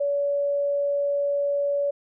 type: tone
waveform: sine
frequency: 569 Hz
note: C#5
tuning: 45 cents sharp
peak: -21 dBFS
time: 0-1.91 s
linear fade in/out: 10 ms
effects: none